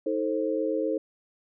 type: chord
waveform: sine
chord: A diminished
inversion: second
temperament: just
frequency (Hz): 316.8 / 440 / 528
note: Eb4 / A4 / C5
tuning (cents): +31 / 0 / +16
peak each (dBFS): -29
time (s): 0.06-0.98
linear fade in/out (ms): 5
effects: none